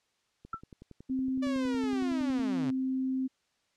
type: click train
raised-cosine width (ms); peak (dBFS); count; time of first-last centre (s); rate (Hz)
3; -35; 22; 0.45-2.394; 10.8
type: tone with exponential decay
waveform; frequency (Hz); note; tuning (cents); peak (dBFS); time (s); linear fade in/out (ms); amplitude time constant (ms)
sine; 1332; E6; +18; -29; 0.53-0.61; 5; 17
type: tone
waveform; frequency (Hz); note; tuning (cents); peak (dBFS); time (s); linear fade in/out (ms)
sine; 261.6; C4; 0; -28; 1.09-3.28; 20
type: linear sweep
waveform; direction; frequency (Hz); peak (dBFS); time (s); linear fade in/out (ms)
sawtooth; down; 587.3 to 123.7; -32; 1.42-2.71; 10
effects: white hiss -74 dBFS RMS until 3.76 s + low-pass 6000 Hz 12 dB/octave